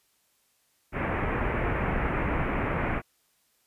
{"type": "low-pass noise", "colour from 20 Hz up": "pink", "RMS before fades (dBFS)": -28, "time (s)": [0.92, 3.02], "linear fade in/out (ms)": 50, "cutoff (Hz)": 2400, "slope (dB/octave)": 48, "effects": ["white hiss -69 dBFS RMS until 3.66 s", "resampled to 32000 Hz"]}